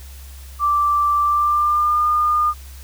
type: tone with pitch glide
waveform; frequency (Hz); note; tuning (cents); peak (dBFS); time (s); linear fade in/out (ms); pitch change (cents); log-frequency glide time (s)
sine; 1172 to 1214; D6 to D#6; -4 to -43; -14; 0.59-2.54; 50; +61; 1.22-2.07
effects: added 67 Hz sine -35 dBFS peak until 2.83 s + white hiss -45 dBFS RMS until 2.83 s